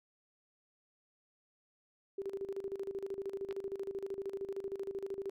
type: tone with tremolo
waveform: sine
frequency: 392 Hz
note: G4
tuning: in tune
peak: -35 dBFS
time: 2.18-5.3 s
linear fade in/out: 5 ms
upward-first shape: square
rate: 13 Hz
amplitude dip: 75%
type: click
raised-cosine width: 0.3 ms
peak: -30 dBFS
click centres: 3.51 s
effects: none